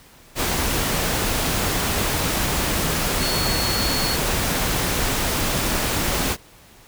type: tone in noise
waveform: sine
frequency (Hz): 4369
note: C#8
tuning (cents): -26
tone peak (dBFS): -25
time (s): 3.19-4.18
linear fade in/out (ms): 50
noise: pink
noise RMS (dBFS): -22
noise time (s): 0.35-6.37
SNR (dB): -6
effects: pink hiss -49 dBFS RMS until 6.87 s